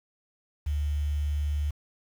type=tone with quantisation; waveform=sine; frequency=73.42 Hz; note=D2; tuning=in tune; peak=-25 dBFS; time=0.66-1.71 s; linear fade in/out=10 ms; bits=8; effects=none